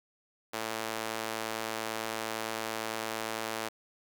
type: tone with high-pass filter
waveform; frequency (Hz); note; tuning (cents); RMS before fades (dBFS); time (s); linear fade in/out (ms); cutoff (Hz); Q
sawtooth; 111.1; A2; +17; -36; 0.53-3.69; 10; 510; 0.66
effects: none